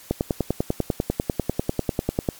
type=click train; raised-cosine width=2 ms; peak=-7 dBFS; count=23; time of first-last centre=0.11-2.288 s; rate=10.1 Hz; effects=white hiss -46 dBFS RMS until 2.39 s + MP3 96 kbps

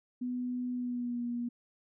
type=tone with pitch glide; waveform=sine; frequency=248.2 to 239.7 Hz; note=B3 to A#3; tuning=+9 to +48 cents; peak=-32 dBFS; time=0.21-1.49 s; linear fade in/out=10 ms; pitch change=-61 cents; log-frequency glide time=0.73-1.23 s; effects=none

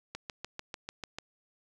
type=click train; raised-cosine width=0.2 ms; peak=-21 dBFS; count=8; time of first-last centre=0.15-1.186 s; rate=6.76 Hz; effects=none

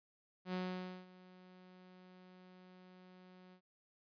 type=tone with ADSR envelope; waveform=sawtooth; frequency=183.4 Hz; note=F#3; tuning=15 cents flat; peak=-33 dBFS; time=0.45-3.61 s; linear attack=85 ms; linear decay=520 ms; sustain=-21 dB; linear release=80 ms; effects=resampled to 11025 Hz

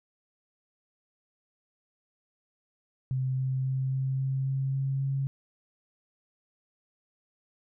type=tone with pitch steps; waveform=sine; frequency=130.4 / 131.23 / 132.07 / 132.91 / 133.76 / 134.61 / 135.47 / 136.33 Hz; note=C3 / C3 / C3 / C3 / C3 / C3 / C#3 / C#3; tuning=-5 / +6 / +17 / +28 / +39 / +50 / -39 / -28 cents; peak=-26 dBFS; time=3.11-5.27 s; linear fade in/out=0 ms; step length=270 ms; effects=none

